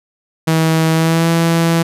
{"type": "tone with pitch glide", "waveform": "sawtooth", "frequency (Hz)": [161, 166.39], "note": ["E3", "E3"], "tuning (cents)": [-41, 16], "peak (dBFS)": -7, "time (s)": [0.47, 1.83], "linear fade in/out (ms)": 10, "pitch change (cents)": 57, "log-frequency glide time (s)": [0.93, 1.28], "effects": ["resampled to 32000 Hz"]}